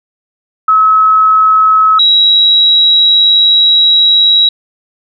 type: tone pair in turn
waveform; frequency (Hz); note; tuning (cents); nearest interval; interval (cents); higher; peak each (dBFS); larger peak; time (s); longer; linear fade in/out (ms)
sine; 1288 / 3867; E6 / B7; -41 / -37; octave + perfect fifth; 1904; second; -4; neither; 0.68-1.99 / 1.99-4.49; second; 5
effects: none